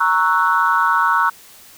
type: chord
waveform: sine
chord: F# dominant seventh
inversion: first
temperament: equal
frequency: 932.3 / 1108.7 / 1318.5 / 1480 Hz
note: A#5 / C#6 / E6 / F#6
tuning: 0 / 0 / 0 / 0 cents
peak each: -18 dBFS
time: 0-1.3 s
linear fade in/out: 10 ms
effects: tanh soft clip ceiling -3 dBFS + white hiss -44 dBFS RMS until 1.77 s